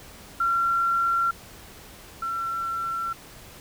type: tone pair in turn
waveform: sine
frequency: 1368 / 1352.3 Hz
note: F6 / E6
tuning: -36 / +44 cents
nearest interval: unison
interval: 20 cents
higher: first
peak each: -20 / -26 dBFS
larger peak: first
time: 0.4-1.31 / 2.22-3.13 s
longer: neither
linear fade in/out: 5 ms
effects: pink hiss -46 dBFS RMS until 3.6 s